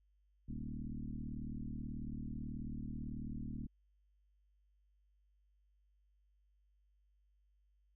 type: tone with frequency modulation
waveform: sine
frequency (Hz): 123.47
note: B2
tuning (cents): 0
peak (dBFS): -40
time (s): 0.48-3.67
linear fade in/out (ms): 10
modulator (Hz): 38.3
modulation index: 3.7
effects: added 50 Hz sine -70 dBFS peak until 7.95 s